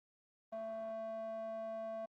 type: tone with band-pass filter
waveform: square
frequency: 222.4 Hz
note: A3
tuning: 19 cents sharp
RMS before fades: -43 dBFS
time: 0.52-2.06 s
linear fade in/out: 10 ms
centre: 730 Hz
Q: 6.8
effects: Opus 32 kbps